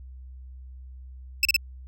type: tone bursts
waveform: 25% pulse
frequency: 2637 Hz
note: E7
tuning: in tune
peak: -13 dBFS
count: 3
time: 1.43-1.564 s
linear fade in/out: 2 ms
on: 22 ms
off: 34 ms
effects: added 64 Hz sine -40 dBFS peak until 1.87 s